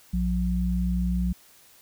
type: tone pair together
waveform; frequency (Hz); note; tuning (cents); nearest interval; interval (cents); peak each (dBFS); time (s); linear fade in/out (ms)
sine; 59.94 / 179.5; A#1 / F3; +49 / +48; octave + perfect fifth; 1899; -25; 0.13-1.33; 10
effects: white hiss -55 dBFS RMS until 1.81 s